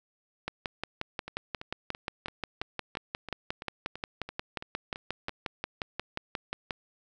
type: two click trains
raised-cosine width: 0.3 ms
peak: -23 / -16 dBFS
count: 13 / 36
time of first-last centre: 1.28-5.293 / 0.48-6.708 s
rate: 2.99 / 5.62 Hz
effects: none